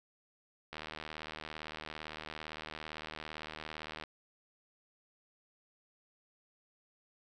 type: click train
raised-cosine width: 0.3 ms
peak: -26 dBFS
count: 258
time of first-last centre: 0.73-4.038 s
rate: 77.7 Hz
effects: none